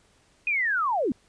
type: linear sweep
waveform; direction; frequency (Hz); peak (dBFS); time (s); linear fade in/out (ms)
sine; down; 2519 to 209.3; -22; 0.47-1.12; 2
effects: pink hiss -62 dBFS RMS until 1.28 s + resampled to 22050 Hz